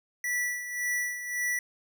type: tone with tremolo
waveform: square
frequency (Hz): 1958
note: B6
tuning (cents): -15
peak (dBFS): -27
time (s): 0.24-1.59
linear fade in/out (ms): 2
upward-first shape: sine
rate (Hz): 1.8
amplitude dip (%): 65
effects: none